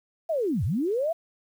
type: linear two-way sweep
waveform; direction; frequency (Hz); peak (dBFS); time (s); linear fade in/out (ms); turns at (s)
sine; down then up; 686 to 76.9 to 686; -23; 0.29-1.13; 10; 0.64
effects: 9-bit